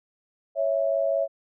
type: tone pair together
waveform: sine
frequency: 554.4 / 659.3 Hz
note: C#5 / E5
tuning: 0 / 0 cents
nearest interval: minor third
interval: 300 cents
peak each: -24 dBFS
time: 0.55-1.28 s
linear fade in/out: 50 ms
effects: none